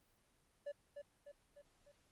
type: tone with echo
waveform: triangle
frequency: 576 Hz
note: D5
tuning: 34 cents flat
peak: -40 dBFS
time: 0.66-0.72 s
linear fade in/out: 10 ms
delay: 300 ms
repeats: 4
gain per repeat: -5 dB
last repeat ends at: 1.92 s
effects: pink hiss -75 dBFS RMS until 2.11 s + Opus 32 kbps